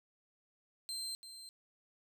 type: tone with echo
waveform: 30% pulse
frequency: 4134 Hz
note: C8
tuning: 22 cents flat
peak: -36 dBFS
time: 0.89-1.15 s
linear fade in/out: 0 ms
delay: 340 ms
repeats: 1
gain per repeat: -10 dB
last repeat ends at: 1.49 s
effects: none